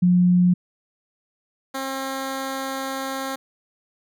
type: tone pair in turn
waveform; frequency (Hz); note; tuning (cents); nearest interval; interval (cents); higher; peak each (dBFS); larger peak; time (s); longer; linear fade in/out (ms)
sine / 10% pulse; 178.8 / 267.9; F3 / C4; +41 / +41; perfect fifth; 700; second; -13 / -18; first; 0.02-0.54 / 1.74-3.36; second; 10
effects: none